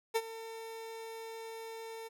30% pulse tone with ADSR envelope, 451.1 Hz, A4, 43 cents sharp, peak -24 dBFS, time 0.14-2.09 s, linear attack 20 ms, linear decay 48 ms, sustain -16 dB, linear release 22 ms, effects none

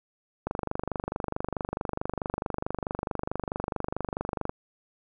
click train, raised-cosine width 1 ms, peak -15 dBFS, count 100, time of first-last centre 0.47-4.494 s, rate 24.6 Hz, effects none

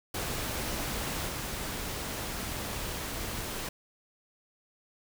pink noise with level steps, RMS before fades -34 / -36 dBFS, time 0.14-3.69 s, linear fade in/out 5 ms, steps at 1.27 s, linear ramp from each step 20 ms, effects none

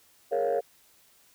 sine chord, Bb minor seventh, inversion third, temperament equal, 415.3 / 466.2 / 554.4 / 698.5 Hz, Ab4 / Bb4 / Db5 / F5, 0 / 0 / 0 / 0 cents, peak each -31 / -27 / -27 / -29 dBFS, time 0.31-0.61 s, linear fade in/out 20 ms, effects tanh soft clip ceiling -19 dBFS + white hiss -61 dBFS RMS until 1.34 s

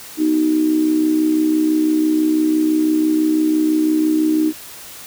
sine tone with amplitude modulation, 311.1 Hz, D#4, in tune, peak -10 dBFS, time 0.17-4.53 s, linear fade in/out 50 ms, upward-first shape sine, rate 66 Hz, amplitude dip 60%, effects white hiss -36 dBFS RMS until 5.06 s

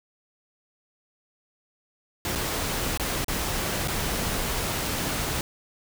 pink noise with dropouts, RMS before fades -28 dBFS, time 2.25-5.41 s, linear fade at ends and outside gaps 1 ms, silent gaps 2.352-2.357 / 2.975-2.997 / 3.245-3.282 / 3.876-3.882 s, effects none

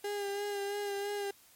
35% pulse tone with vibrato, 404.7 Hz, G#4, 45 cents flat, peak -32 dBFS, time 0.04-1.31 s, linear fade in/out 5 ms, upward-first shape sine, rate 3 Hz, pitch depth 27 cents each way, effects white hiss -61 dBFS RMS until 1.55 s + MP3 64 kbps

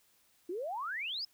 sine exponential sweep, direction up, 330 to 5274 Hz, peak -35 dBFS, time 0.49-1.25 s, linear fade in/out 5 ms, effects white hiss -69 dBFS RMS until 1.33 s

